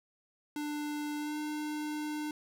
square tone with pitch glide, 296.7 to 301.5 Hz, D4 to D4, +18 to +46 cents, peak -35 dBFS, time 0.56-2.31 s, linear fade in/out 2 ms, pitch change +28 cents, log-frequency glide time 1.18-1.36 s, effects none

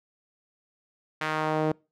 sawtooth tone with band-pass filter sweep, 155.56 Hz, D#3, in tune, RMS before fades -27 dBFS, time 1.21-1.72 s, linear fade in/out 5 ms, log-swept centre 1800 to 450 Hz, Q 1.2, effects noise-tail reverb RT60 0.3 s tail -26 dB re dry

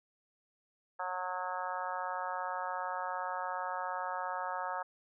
harmonic tone, 182.7 Hz, F#3, 22 cents flat, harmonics 3 / 4 / 5 / 6 / 7 / 8 / 9, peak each -44 / -41 / -39 / -44 / -41 / -49 / -45 dBFS, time 0.99-4.83 s, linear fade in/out 10 ms, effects none

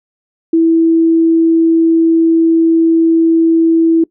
sine tone, 328.3 Hz, E4, 7 cents flat, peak -6 dBFS, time 0.53-4.04 s, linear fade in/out 5 ms, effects noise-tail reverb RT60 0.1 s tail -21 dB re dry

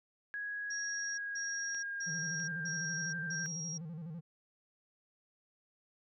sine tone with pitch glide, 1661.2 to 1581.6 Hz, G#6 to G6, 0 to +15 cents, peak -37 dBFS, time 0.34-3.46 s, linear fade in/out 0 ms, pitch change -85 cents, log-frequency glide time 0.81-2.98 s
sine tone bursts, 5640 Hz, F8, 16 cents sharp, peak -39 dBFS, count 5, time 0.7-3.78 s, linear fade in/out 10 ms, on 480 ms, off 170 ms
clicks, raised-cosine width 0.2 ms, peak -35 / -40 dBFS, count 2, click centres 1.747 / 2.401 s
triangle tone with vibrato, 162.9 Hz, E3, 20 cents flat, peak -39 dBFS, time 2.06-4.21 s, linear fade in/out 20 ms, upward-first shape square, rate 12 Hz, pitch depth 100 cents each way
effects none

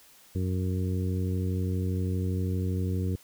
harmonic tone, 92.5 Hz, F#2, in tune, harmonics 1 / 2 / 3 / 4 / 5, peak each -27 / -33 / -37 / -39 / -41 dBFS, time 0.35-3.16 s, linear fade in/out 5 ms, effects white hiss -56 dBFS RMS until 3.23 s

